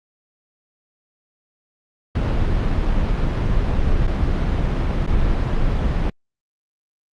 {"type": "noise with dropouts", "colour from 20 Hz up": "brown", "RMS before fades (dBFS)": -18, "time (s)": [2.15, 6.1], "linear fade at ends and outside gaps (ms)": 5, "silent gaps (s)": [[4.07, 4.075], [5.066, 5.072]], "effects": ["low-pass 4000 Hz 12 dB/octave", "Opus 48 kbps"]}